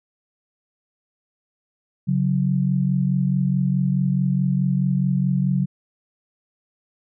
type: tone pair together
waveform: sine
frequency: 139.3 / 184 Hz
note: C#3 / F#3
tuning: +9 / -9 cents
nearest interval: perfect fourth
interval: 482 cents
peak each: -20 dBFS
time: 2.07-5.66 s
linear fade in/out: 20 ms
effects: none